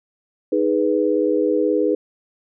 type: chord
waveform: sine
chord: G# minor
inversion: second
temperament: equal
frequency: 311.1 / 415.3 / 493.9 Hz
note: D#4 / G#4 / B4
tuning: 0 / 0 / 0 cents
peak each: -20 dBFS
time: 0.52-1.95 s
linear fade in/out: 5 ms
effects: none